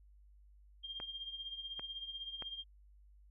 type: tone with tremolo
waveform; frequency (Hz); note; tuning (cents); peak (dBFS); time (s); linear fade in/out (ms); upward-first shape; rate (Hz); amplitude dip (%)
sine; 3203; G7; +37; -39; 0.83-2.64; 20; triangle; 16; 75
type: clicks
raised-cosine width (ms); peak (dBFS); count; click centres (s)
0.5; -30; 3; 1.001 / 1.795 / 2.423
effects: added 50 Hz sine -59 dBFS peak until 3.3 s